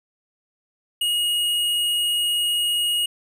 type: tone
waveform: square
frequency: 2879 Hz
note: F#7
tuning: 48 cents flat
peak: -20 dBFS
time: 1.01-3.06 s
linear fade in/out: 5 ms
effects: none